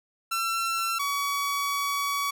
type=tone pair in turn; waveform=sawtooth; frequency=1349 / 1131.9 Hz; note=E6 / C#6; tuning=+40 / +36 cents; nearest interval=minor third; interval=304 cents; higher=first; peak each=-22 dBFS; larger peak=neither; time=0.31-0.99 / 0.99-2.31 s; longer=second; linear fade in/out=10 ms; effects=none